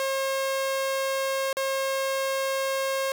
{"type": "tone with dropouts", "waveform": "sawtooth", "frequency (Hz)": 538, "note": "C5", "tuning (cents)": 48, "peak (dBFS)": -21, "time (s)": [0, 3.12], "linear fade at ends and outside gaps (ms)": 1, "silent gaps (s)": [1.529, 1.569], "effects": []}